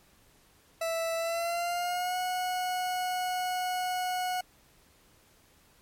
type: tone with pitch glide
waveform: 40% pulse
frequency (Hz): 659.3 to 731.5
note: E5 to F#5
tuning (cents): 0 to -20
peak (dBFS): -28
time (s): 0.81-4.41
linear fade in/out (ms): 5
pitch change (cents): +180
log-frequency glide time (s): 1.16-2.17
effects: pink hiss -62 dBFS RMS until 5.81 s + MP3 64 kbps